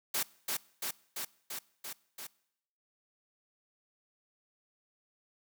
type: noise with echo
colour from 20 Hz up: white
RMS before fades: -32 dBFS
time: 0.14-0.23 s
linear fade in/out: 5 ms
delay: 340 ms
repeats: 6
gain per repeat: -2 dB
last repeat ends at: 2.27 s
effects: noise-tail reverb RT60 0.8 s tail -23 dB re dry + high-pass 200 Hz 12 dB/octave